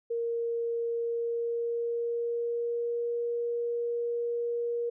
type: tone with pitch glide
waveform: sine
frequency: 466.2 to 473 Hz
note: A#4 to A#4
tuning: 0 to +25 cents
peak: -28 dBFS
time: 0.1-4.9 s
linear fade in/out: 10 ms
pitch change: +25 cents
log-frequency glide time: 0.91-3.13 s
effects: none